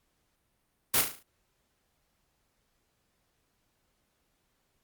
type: noise with echo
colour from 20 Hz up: white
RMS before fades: -24 dBFS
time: 0.94-1.01 s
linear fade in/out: 0 ms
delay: 36 ms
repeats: 6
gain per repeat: -6 dB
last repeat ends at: 1.226 s
effects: pink hiss -75 dBFS RMS until 4.83 s + Opus 48 kbps